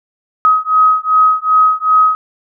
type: beating tone pair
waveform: sine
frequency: 1264 / 1266.6 Hz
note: D#6 / D#6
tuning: +27 / +30 cents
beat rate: 2.6 Hz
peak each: -11 dBFS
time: 0.45-2.15 s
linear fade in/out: 0 ms
effects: none